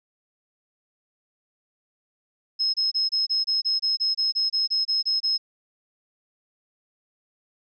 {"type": "tone bursts", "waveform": "sine", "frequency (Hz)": 5160, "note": "E8", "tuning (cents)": -38, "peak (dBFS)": -20, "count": 16, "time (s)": [2.59, 5.38], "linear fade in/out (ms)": 20, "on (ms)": 150, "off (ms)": 26, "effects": []}